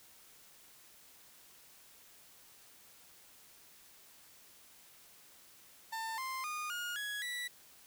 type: tone with pitch steps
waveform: 30% pulse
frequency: 896 / 1047.2 / 1224 / 1430.6 / 1672 / 1954.2 Hz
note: A5 / C6 / D#6 / F6 / G#6 / B6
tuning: +31 / +1 / -29 / +41 / +11 / -19 cents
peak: -35 dBFS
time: 5.92-7.48 s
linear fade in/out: 10 ms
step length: 260 ms
effects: white hiss -60 dBFS RMS until 7.86 s

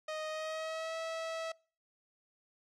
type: tone with pitch glide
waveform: sawtooth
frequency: 622.3 to 651 Hz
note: D#5 to E5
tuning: 0 to -22 cents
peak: -33 dBFS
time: 0.08-1.52 s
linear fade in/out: 5 ms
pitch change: +78 cents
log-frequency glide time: 0.29-0.97 s
effects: noise-tail reverb RT60 0.4 s tail -24 dB re dry + low-pass 6000 Hz 12 dB/octave

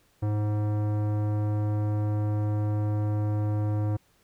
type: tone with tanh clipping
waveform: sine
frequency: 105.1 Hz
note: G#2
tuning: 21 cents sharp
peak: -26 dBFS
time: 0.22-3.97 s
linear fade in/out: 10 ms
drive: 17 dB
effects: pink hiss -65 dBFS RMS until 4.23 s

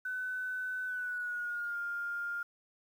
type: tone with pitch glide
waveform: sine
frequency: 1507 to 1406.1 Hz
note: F#6 to F6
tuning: +31 to +11 cents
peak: -34 dBFS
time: 0.05-2.43 s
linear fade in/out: 5 ms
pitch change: -120 cents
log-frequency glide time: 0.86-1.78 s
effects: 10-bit

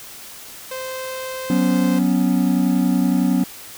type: tone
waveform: sawtooth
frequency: 520 Hz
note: C5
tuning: 11 cents flat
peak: -23 dBFS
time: 0.71-1.99 s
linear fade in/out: 5 ms
type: chord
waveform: triangle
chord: F# suspended fourth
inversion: none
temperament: just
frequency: 185 / 246.7 / 277.5 Hz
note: F#3 / B3 / C#4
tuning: 0 / -2 / +2 cents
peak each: -17 / -17 / -18 dBFS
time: 1.5-3.44 s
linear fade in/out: 2 ms
effects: white hiss -38 dBFS RMS until 3.77 s

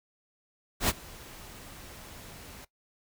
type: noise with ADSR envelope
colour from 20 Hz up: pink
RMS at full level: -23 dBFS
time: 0.8-2.65 s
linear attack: 88 ms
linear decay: 33 ms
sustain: -24 dB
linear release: 7 ms
effects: noise-tail reverb RT60 0.1 s tail -18 dB re dry

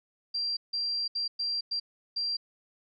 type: tone bursts at uneven times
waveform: sine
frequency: 4734 Hz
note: D8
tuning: 13 cents sharp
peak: -28 dBFS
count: 6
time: 0.34-0.57 / 0.73-1.08 / 1.15-1.28 / 1.39-1.61 / 1.71-1.8 / 2.16-2.37 s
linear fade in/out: 10 ms
effects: none

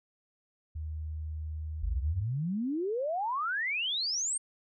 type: tone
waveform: sine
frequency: 77.78 Hz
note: D#2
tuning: in tune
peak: -34 dBFS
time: 0.75-2.23 s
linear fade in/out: 10 ms
type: exponential sweep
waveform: sine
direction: up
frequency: 45.23 to 8870 Hz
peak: -29 dBFS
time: 1.82-4.38 s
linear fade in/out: 10 ms
effects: none

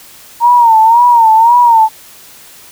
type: tone with vibrato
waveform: sine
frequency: 925 Hz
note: A#5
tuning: 14 cents flat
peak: -3 dBFS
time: 0.4-1.89 s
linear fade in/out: 50 ms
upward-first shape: sine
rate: 1.9 Hz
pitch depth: 92 cents each way
effects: white hiss -37 dBFS RMS until 2.71 s

